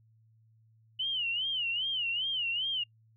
sine tone with vibrato, 2960 Hz, F#7, in tune, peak -29 dBFS, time 0.99-2.84 s, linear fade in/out 10 ms, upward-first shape sine, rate 2.5 Hz, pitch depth 150 cents each way, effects noise-tail reverb RT60 0.1 s tail -26 dB re dry + added 111 Hz sine -61 dBFS peak until 3.16 s

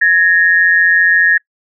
sine tone pair together, 1673.5 / 1848 Hz, G#6 / A#6, +13 / -16 cents, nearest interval major second, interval 171 cents, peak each -10 dBFS, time 0.01-1.38 s, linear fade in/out 10 ms, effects noise-tail reverb RT60 0.1 s tail -26 dB re dry

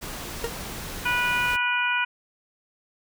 pink noise, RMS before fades -35 dBFS, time 0.01-1.57 s, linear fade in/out 20 ms
40% pulse tone with exponential decay, 466.2 Hz, A#4, in tune, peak -21 dBFS, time 0.44-0.53 s, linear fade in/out 2 ms, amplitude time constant 19 ms
harmonic tone, 489.4 Hz, B4, 16 cents flat, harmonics 2 / 3 / 4 / 5 / 6, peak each -28 / -25 / -36 / -26 / -33 dBFS, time 1.05-2.05 s, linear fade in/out 10 ms
effects none

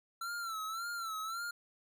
square tone with vibrato, 1343 Hz, E6, 32 cents sharp, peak -38 dBFS, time 0.21-1.51 s, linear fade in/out 5 ms, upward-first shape sine, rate 1.8 Hz, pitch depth 86 cents each way, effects none

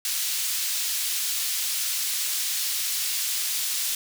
pink high-pass noise, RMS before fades -27 dBFS, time 0.05-3.95 s, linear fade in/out 2 ms, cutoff 3800 Hz, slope 12 dB/octave, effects none

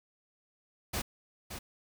pink noise with echo, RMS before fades -34 dBFS, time 0.93-1.02 s, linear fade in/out 10 ms, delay 570 ms, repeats 1, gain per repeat -8 dB, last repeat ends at 1.59 s, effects none

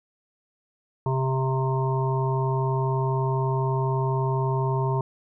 harmonic tone, 132 Hz, C3, 16 cents sharp, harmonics 1 / 3 / 5 / 7 / 8, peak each -23 / -29 / -35 / -30 / -35 dBFS, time 1.06-5.01 s, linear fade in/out 2 ms, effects none

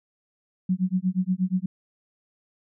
sine tone with tremolo, 185 Hz, F#3, in tune, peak -18 dBFS, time 0.69-1.66 s, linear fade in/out 5 ms, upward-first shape sine, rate 8.4 Hz, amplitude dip 100%, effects none

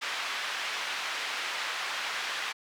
pink band-pass noise, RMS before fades -34 dBFS, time 0.01-2.53 s, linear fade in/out 20 ms, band 1300 to 3700 Hz, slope 12 dB/octave, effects none

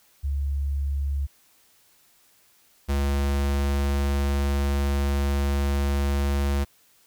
sine / square tone pair in turn, 70.1 / 70.1 Hz, C#2 / C#2, +20 / +20 cents, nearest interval unison, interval 0 cents, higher neither, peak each -23 / -22 dBFS, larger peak second, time 0.23-1.27 / 2.88-6.65 s, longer second, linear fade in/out 20 ms, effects white hiss -60 dBFS RMS until 7.06 s

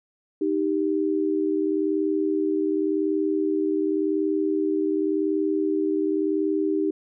sine tone pair together, 311.1 / 392 Hz, D#4 / G4, 0 / 0 cents, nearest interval major third, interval 400 cents, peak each -23 / -24 dBFS, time 0.41-6.91 s, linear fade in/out 5 ms, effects none

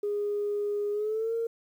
sine tone with pitch glide, 411.8 to 459.6 Hz, G#4 to A#4, -15 to -25 cents, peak -26 dBFS, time 0.03-1.47 s, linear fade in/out 5 ms, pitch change +190 cents, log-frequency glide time 0.92-1.34 s, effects tanh soft clip ceiling -22 dBFS + 10-bit

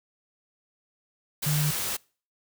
sine tone in noise, 150 Hz, D3, 37 cents sharp, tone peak -23 dBFS, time 1.46-1.71 s, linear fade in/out 10 ms, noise white, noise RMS -30 dBFS, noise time 1.42-1.97 s, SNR +4 dB, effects noise-tail reverb RT60 0.4 s tail -25 dB re dry

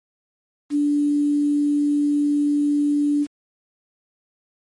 sine tone with quantisation, 291.4 Hz, D4, 13 cents flat, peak -16 dBFS, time 0.7-3.27 s, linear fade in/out 50 ms, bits 7, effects MP3 48 kbps

